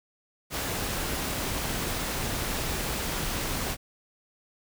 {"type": "noise with amplitude modulation", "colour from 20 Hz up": "pink", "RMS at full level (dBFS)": -29, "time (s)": [0.5, 3.77], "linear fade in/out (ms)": 50, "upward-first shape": "sine", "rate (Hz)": 227, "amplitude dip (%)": 35, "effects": []}